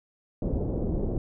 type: low-pass noise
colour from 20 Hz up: pink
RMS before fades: -28 dBFS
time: 0.42-1.18 s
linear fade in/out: 2 ms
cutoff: 520 Hz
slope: 24 dB/octave
effects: none